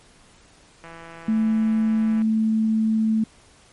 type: click train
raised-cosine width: 0.5 ms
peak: -26 dBFS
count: 230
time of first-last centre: 0.84-2.22 s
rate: 166 Hz
type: tone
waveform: sine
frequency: 220 Hz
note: A3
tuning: in tune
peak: -17 dBFS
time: 1.28-3.24 s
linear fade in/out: 5 ms
effects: pink hiss -53 dBFS RMS until 3.72 s + MP3 48 kbps